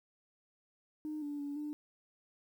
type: tone with pitch steps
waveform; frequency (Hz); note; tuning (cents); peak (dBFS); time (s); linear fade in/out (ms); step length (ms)
sine; 305.6 / 290.6 / 286.2 / 297.9; D#4 / D4 / D4 / D4; -31 / -18 / -45 / +25; -36; 1.05-1.73; 0; 170
effects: tanh soft clip ceiling -33 dBFS + 11-bit